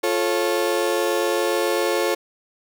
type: chord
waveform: 35% pulse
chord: F augmented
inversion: none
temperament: just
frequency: 349.2 / 436.5 / 545.7 Hz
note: F4 / A4 / C#5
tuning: 0 / -14 / -27 cents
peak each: -22 dBFS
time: 0.03-2.15 s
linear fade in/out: 10 ms
effects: none